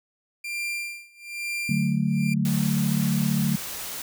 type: tone with tremolo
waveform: 40% pulse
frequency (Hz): 2380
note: D7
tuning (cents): +22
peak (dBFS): -26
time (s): 0.44-2.34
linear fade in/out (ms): 5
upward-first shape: sine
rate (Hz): 1.1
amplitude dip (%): 95
type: chord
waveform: sine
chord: D major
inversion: none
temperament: equal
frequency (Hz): 146.83 / 185 / 220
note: D3 / F#3 / A3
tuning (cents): 0 / 0 / 0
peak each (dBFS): -25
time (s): 1.69-3.56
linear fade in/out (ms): 5
type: noise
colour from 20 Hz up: white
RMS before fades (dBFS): -34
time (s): 2.45-4.02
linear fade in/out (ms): 2
effects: none